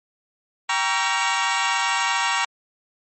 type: chord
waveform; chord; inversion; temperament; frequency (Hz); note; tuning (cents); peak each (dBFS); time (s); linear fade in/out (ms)
20% pulse; G diminished seventh; none; just; 784 / 940.8 / 1128.9 / 1354.7; G5 / Bb5 / Db6 / Fb6; 0 / +16 / +31 / +47; -22 / -18 / -21 / -23; 0.69-2.45; 5
effects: MP3 32 kbps